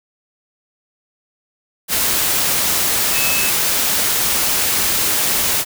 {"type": "tone in noise", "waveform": "sine", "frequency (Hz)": 2599, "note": "E7", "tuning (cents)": -25, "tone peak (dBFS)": -21, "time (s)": [3.12, 3.52], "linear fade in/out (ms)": 50, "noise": "white", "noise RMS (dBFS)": -17, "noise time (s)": [1.88, 5.65], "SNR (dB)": -7, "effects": []}